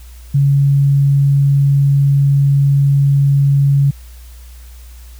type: tone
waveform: sine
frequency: 140 Hz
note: C#3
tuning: 18 cents sharp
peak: -8 dBFS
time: 0.34-3.91 s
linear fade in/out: 10 ms
effects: added 60 Hz sine -33 dBFS peak until 5.19 s + white hiss -46 dBFS RMS until 5.19 s